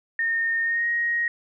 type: tone with pitch glide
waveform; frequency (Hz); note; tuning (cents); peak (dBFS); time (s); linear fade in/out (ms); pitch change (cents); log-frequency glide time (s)
sine; 1832 to 1879.2; A#6 to A#6; -31 to +13; -21; 0.19-1.28; 2; +44; 0.63-0.88
effects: none